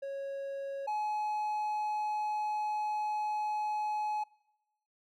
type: tone pair in turn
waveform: triangle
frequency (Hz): 551 / 847.3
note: C#5 / G#5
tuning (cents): -11 / +34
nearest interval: perfect fifth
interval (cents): 745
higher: second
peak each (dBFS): -34 / -29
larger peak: second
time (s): 0.02-0.87 / 0.87-4.24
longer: second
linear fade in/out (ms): 10
effects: noise-tail reverb RT60 1.0 s tail -24 dB re dry